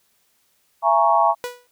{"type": "chord", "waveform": "sine", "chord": "A# half-diminished seventh", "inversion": "second", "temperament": "equal with one note detuned", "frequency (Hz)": [673.1, 830.6, 932.3, 1108.7], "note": ["E5", "G#5", "A#5", "C#6"], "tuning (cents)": [36, 0, 0, 0], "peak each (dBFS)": -19, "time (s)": [0.82, 1.35], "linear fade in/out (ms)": 50}
{"type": "tone with exponential decay", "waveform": "sawtooth", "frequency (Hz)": 490, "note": "B4", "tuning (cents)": -14, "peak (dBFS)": -19, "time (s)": [1.44, 1.67], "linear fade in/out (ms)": 0, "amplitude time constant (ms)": 50}
{"effects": ["white hiss -64 dBFS RMS until 1.71 s"]}